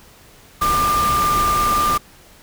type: tone in noise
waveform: sine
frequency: 1195 Hz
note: D6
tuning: 30 cents sharp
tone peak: -15 dBFS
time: 0.61-1.98 s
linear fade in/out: 10 ms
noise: pink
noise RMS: -24 dBFS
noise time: 0.61-1.98 s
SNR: +6 dB
effects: pink hiss -47 dBFS RMS until 2.42 s